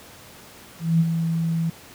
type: tone with ADSR envelope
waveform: sine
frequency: 164.81 Hz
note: E3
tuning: in tune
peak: -13 dBFS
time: 0.79-1.7 s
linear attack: 210 ms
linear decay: 40 ms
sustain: -7 dB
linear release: 7 ms
effects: pink hiss -45 dBFS RMS until 1.94 s + high-pass 80 Hz 12 dB/octave